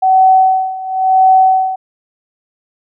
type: tone with tremolo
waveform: sine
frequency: 756 Hz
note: F#5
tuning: 37 cents sharp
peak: -4 dBFS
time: 0.02-1.76 s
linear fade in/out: 10 ms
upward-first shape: sine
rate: 0.96 Hz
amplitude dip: 85%
effects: none